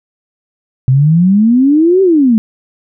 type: exponential two-way sweep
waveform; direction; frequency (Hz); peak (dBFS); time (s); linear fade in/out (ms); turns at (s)
sine; up then down; 126 to 392 to 212.2; -5; 0.88-2.38; 0; 2.02
effects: none